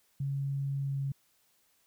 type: tone with pitch glide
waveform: sine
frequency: 138.59 to 137.71 Hz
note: C#3 to C#3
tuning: 0 to -11 cents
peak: -30 dBFS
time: 0.2-1.12 s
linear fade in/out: 5 ms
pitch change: -11 cents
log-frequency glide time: 0.8-0.99 s
effects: white hiss -70 dBFS RMS until 1.86 s